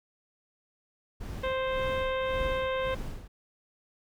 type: noise with tremolo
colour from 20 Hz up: brown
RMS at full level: -35 dBFS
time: 1.2-3.28 s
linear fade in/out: 10 ms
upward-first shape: sine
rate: 1.8 Hz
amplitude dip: 75%
type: harmonic tone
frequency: 523.3 Hz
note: C5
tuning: in tune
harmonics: 1 / 2 / 3 / 4 / 5 / 6 / 7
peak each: -29 / -35 / -39 / -41 / -43 / -45 / -46 dBFS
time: 1.43-2.95 s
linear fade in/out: 10 ms
effects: none